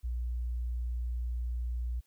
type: tone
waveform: sine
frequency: 60 Hz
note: B1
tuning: 49 cents flat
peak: -31 dBFS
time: 0.03-2.01 s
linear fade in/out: 20 ms
effects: white hiss -73 dBFS RMS until 2.06 s